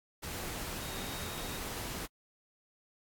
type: tone in noise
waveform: sine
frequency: 3749 Hz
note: A#7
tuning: 9 cents sharp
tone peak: -49 dBFS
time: 0.8-1.59 s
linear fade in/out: 20 ms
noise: pink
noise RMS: -40 dBFS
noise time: 0.22-2.07 s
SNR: -12 dB
effects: AAC 64 kbps